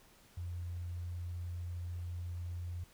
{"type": "tone", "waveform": "sine", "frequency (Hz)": 87.31, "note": "F2", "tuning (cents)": 0, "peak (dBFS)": -38, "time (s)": [0.37, 2.84], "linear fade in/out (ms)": 5, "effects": ["pink hiss -63 dBFS RMS until 2.93 s"]}